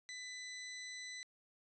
20% pulse tone, 1999 Hz, B6, 20 cents sharp, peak -40 dBFS, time 0.09-1.23 s, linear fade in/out 0 ms, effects resampled to 24000 Hz

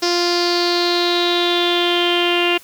sawtooth tone with low-pass filter sweep, 349.2 Hz, F4, in tune, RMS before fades -17 dBFS, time 0.02-2.58 s, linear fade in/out 10 ms, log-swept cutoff 5200 to 2800 Hz, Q 7.4, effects white hiss -45 dBFS RMS until 2.63 s

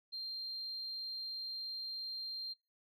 sine tone, 4179 Hz, C8, 3 cents flat, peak -39 dBFS, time 0.12-2.54 s, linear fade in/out 20 ms, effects noise-tail reverb RT60 0.3 s tail -26 dB re dry + tanh soft clip ceiling -35 dBFS

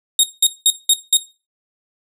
20% pulse tone bursts, 3729 Hz, A#7, in tune, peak -3 dBFS, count 5, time 0.19-1.17 s, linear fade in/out 2 ms, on 44 ms, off 190 ms, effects noise-tail reverb RT60 0.3 s tail -17 dB re dry

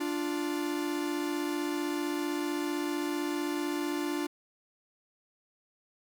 45% pulse tone pair together, 293.7 / 349.3 Hz, D4 / F4, 0 / 0 cents, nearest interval minor third, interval 300 cents, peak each -32 / -34 dBFS, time 0-4.27 s, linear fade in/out 10 ms, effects none

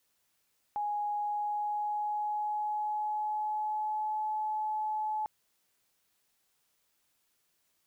sine tone with pitch glide, 830.6 to 857.9 Hz, G#5 to A5, 0 to -44 cents, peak -30 dBFS, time 0.76-5.26 s, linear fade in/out 0 ms, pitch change +56 cents, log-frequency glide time 1.15-4.24 s, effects white hiss -75 dBFS RMS until 7.86 s

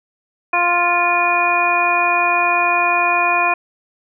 harmonic tone, 349.7 Hz, F4, 2 cents sharp, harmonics 1 / 2 / 3 / 4 / 5 / 7, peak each -28 / -19 / -18 / -25 / -26 / -17 dBFS, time 0.53-3.54 s, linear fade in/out 5 ms, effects none

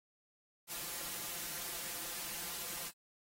white noise with comb filter, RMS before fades -42 dBFS, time 0.67-2.92 s, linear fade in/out 50 ms, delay 5.8 ms, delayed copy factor +0.8, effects AAC 48 kbps

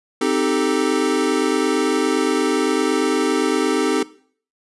square chord, A half-diminished seventh, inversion first, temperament equal, 261.6 / 311.1 / 392 / 440 Hz, C4 / Eb4 / G4 / A4, 0 / 0 / 0 / 0 cents, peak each -23 dBFS, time 0.21-4.03 s, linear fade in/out 5 ms, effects noise-tail reverb RT60 0.5 s tail -18 dB re dry + resampled to 24000 Hz

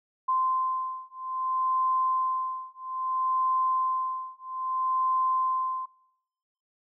sine beating tone pair, 1038 / 1038.61 Hz, C6 / C6, -14 / -13 cents, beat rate 0.61 Hz, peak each -28 dBFS, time 0.28-5.86 s, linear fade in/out 10 ms, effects noise-tail reverb RT60 1.0 s tail -26 dB re dry

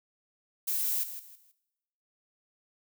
violet noise with echo, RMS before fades -30 dBFS, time 0.67-1.04 s, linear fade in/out 10 ms, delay 160 ms, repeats 3, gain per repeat -11 dB, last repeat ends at 1.52 s, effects noise-tail reverb RT60 1.0 s tail -21 dB re dry

